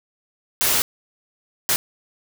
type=noise bursts at uneven times; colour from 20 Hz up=white; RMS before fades=-19 dBFS; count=2; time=0.61-0.82 / 1.69-1.76 s; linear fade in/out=0 ms; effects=none